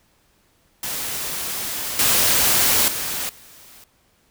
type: noise with level steps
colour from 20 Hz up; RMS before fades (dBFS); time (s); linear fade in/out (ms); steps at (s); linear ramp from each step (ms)
white; -27 / -17 / -26 / -46; 0.83-3.84; 2; 1.99 / 2.88 / 3.29; 2
effects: pink hiss -61 dBFS RMS until 4.3 s